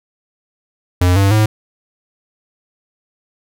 square tone with pitch steps, 89.7 / 98.39 / 107.91 Hz, F2 / G2 / A2, +47 / +7 / -33 cents, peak -10 dBFS, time 1.01-1.46 s, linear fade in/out 5 ms, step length 150 ms, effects none

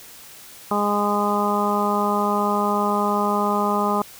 harmonic tone, 205.7 Hz, G#3, 16 cents flat, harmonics 1 / 2 / 3 / 4 / 5 / 6, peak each -24 / -26 / -28 / -25 / -25 / -25 dBFS, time 0.71-4.02 s, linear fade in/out 2 ms, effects white hiss -43 dBFS RMS until 4.19 s

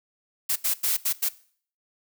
blue noise bursts at uneven times, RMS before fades -24 dBFS, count 5, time 0.49-0.56 / 0.64-0.74 / 0.83-0.97 / 1.05-1.13 / 1.22-1.29 s, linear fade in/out 10 ms, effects noise-tail reverb RT60 0.5 s tail -19 dB re dry

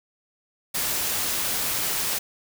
white noise, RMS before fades -26 dBFS, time 0.74-2.19 s, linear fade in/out 10 ms, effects none

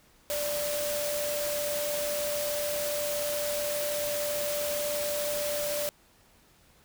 sine tone in noise, 587.3 Hz, D5, in tune, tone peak -30 dBFS, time 0.3-5.89 s, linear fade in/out 0 ms, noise white, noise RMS -34 dBFS, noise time 0.3-5.89 s, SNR +1 dB, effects pink hiss -61 dBFS RMS until 6.84 s

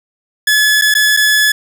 sawtooth tone with dropouts, 1711 Hz, A6, 49 cents flat, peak -5 dBFS, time 0.47-1.52 s, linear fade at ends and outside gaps 5 ms, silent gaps 0.814-0.819 / 0.941-0.95 / 1.167-1.171 s, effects none

